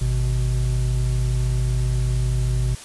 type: tone pair together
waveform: triangle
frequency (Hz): 52.51 / 124.9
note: G#1 / B2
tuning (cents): +20 / +20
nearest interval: octave + minor third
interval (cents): 1500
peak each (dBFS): -19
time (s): 0.01-2.75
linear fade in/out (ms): 5
effects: white hiss -39 dBFS RMS until 2.84 s + resampled to 24000 Hz